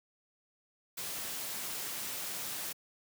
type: noise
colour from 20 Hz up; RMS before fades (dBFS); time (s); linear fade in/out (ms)
white; -39; 0.97-2.73; 10
effects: high-pass 100 Hz 12 dB/octave